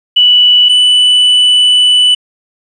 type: tone pair in turn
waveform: sine / triangle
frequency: 2960 / 2979 Hz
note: F#7 / F#7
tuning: 0 / +11 cents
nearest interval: unison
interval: 11 cents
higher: second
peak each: -3 dBFS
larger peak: neither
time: 0.16-0.69 / 0.69-2.15 s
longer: second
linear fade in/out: 10 ms
effects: resampled to 24000 Hz + 7-bit

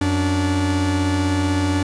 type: tone pair together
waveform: 45% pulse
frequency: 91.34 / 290 Hz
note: F#2 / D4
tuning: -22 / -22 cents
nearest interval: octave + minor sixth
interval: 2000 cents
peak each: -20 dBFS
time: 0.01-1.83 s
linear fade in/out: 5 ms
effects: resampled to 22050 Hz

